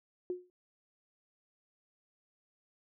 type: tone with exponential decay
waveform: sine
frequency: 360.5 Hz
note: F#4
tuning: 45 cents flat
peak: -30 dBFS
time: 0.3-0.5 s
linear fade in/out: 1 ms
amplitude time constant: 42 ms
effects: none